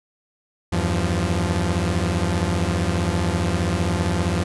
sawtooth tone cluster, 81.6 / 96.8 / 174 Hz, E2 / G2 / F3, -17 / -21 / -6 cents, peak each -20 dBFS, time 0.72-4.44 s, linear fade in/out 10 ms, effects resampled to 24000 Hz

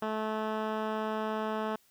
10% pulse tone with low-pass filter, 217.1 Hz, A3, 23 cents flat, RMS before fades -33 dBFS, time 0.02-1.76 s, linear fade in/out 5 ms, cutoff 2100 Hz, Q 0.67, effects white hiss -66 dBFS RMS until 1.9 s

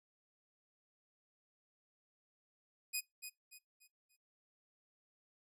10% pulse tone with echo, 2492 Hz, D#7, 2 cents sharp, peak -27 dBFS, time 2.93-3.01 s, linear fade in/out 20 ms, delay 290 ms, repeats 4, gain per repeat -9 dB, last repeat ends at 4.17 s, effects noise-tail reverb RT60 0.2 s tail -24 dB re dry

